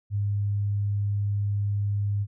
sine tone, 101.8 Hz, G#2, 34 cents flat, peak -23 dBFS, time 0.1-2.27 s, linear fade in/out 50 ms, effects none

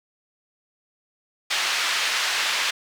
pink band-pass noise, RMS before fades -24 dBFS, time 1.5-2.71 s, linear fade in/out 10 ms, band 1600 to 4900 Hz, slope 12 dB/octave, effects none

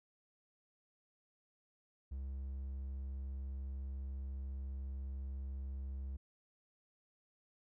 triangle tone, 67.1 Hz, C2, 44 cents sharp, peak -38 dBFS, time 2.11-6.17 s, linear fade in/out 10 ms, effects none

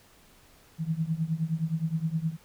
sine tone with tremolo, 161.3 Hz, E3, 37 cents flat, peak -22 dBFS, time 0.78-2.37 s, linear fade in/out 50 ms, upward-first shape triangle, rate 9.6 Hz, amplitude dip 95%, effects pink hiss -58 dBFS RMS until 2.44 s

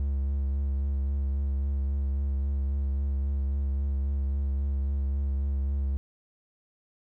triangle tone with vibrato, 69 Hz, C#2, 7 cents flat, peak -23 dBFS, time 0-5.97 s, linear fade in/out 0 ms, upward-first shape triangle, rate 3.7 Hz, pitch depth 31 cents each way, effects none

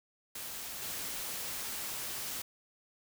white noise with level steps, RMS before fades -42 / -39 dBFS, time 0.35-2.42 s, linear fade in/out 5 ms, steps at 0.82 s, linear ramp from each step 2 ms, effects none

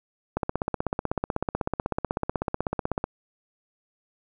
click train, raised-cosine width 1 ms, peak -11 dBFS, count 44, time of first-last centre 0.37-3.041 s, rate 16.1 Hz, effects none

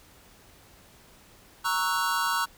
square chord, F# dominant seventh, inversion first, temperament equal, 932.3 / 1108.7 / 1318.5 / 1480 Hz, A#5 / C#6 / E6 / F#6, 0 / 0 / 0 / 0 cents, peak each -31 dBFS, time 1.64-2.46 s, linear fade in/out 20 ms, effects pink hiss -55 dBFS RMS until 2.57 s

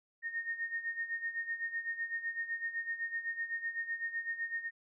sine tone with tremolo, 1843 Hz, A#6, 20 cents flat, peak -32 dBFS, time 0.22-4.71 s, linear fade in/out 50 ms, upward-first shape sine, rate 7.9 Hz, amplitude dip 75%, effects none

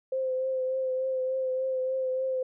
sine tone with vibrato, 520 Hz, C5, 11 cents flat, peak -26 dBFS, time 0.12-2.43 s, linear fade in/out 5 ms, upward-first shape triangle, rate 3.4 Hz, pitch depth 26 cents each way, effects none

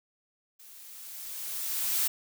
blue noise with level ramp, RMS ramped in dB -52 to -26 dBFS, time 0.59-2.08 s, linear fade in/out 10 ms, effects none

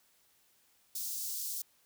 white high-pass noise, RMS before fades -38 dBFS, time 0.95-1.62 s, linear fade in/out 5 ms, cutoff 4700 Hz, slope 24 dB/octave, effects white hiss -69 dBFS RMS until 1.85 s

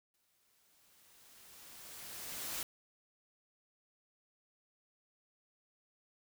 white noise with exponential growth, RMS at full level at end -39 dBFS, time 0.14-2.63 s, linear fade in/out 1 ms, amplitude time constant 540 ms, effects none

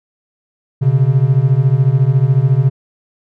triangle beating tone pair, 126.2 / 140.2 Hz, B2 / C#3, +38 / +20 cents, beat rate 14 Hz, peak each -10 dBFS, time 0.81-2.7 s, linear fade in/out 20 ms, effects none

